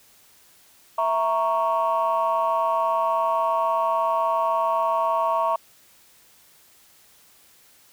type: chord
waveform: sine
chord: A# diminished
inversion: second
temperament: equal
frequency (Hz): 659.3 / 932.3 / 1108.7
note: E5 / A#5 / C#6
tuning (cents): 0 / 0 / 0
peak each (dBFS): -23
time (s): 0.98-5.56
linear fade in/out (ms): 5
effects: tanh soft clip ceiling -13 dBFS + white hiss -55 dBFS RMS until 7.92 s